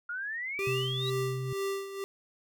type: exponential sweep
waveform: sine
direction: up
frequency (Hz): 1396.9 to 3951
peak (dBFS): -33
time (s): 0.09-1.1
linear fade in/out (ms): 5
type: tone with tremolo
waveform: square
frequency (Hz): 392.6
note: G4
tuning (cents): +3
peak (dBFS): -30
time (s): 0.59-2.04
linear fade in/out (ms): 0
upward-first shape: sine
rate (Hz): 2.1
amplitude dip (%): 70
type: tone with pitch glide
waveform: sine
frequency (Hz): 128.6 to 129.79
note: C3 to C3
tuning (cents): -30 to -14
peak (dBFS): -32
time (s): 0.67-1.53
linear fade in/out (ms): 2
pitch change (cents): +16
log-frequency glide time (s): 0.93-1.29
effects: none